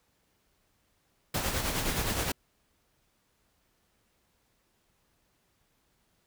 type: noise with tremolo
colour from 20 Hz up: pink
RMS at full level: -29 dBFS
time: 1.34-2.32 s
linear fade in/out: 5 ms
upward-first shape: sine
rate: 9.6 Hz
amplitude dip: 45%
effects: pink hiss -72 dBFS RMS until 6.26 s